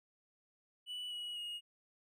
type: tone with pitch steps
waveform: triangle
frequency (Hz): 2960 / 2916 / 2872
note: F#7 / F#7 / F7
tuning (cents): 0 / -26 / +48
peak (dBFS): -39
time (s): 0.86-1.61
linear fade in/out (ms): 50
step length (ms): 250
effects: none